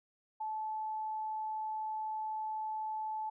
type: tone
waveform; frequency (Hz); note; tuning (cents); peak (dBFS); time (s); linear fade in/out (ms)
sine; 868; A5; -24; -35; 0.4-3.3; 10
effects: none